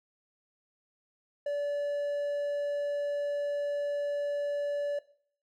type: tone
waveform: triangle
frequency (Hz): 577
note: D5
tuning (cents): -31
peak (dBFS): -27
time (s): 1.46-4.99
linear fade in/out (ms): 5
effects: noise-tail reverb RT60 0.5 s tail -17 dB re dry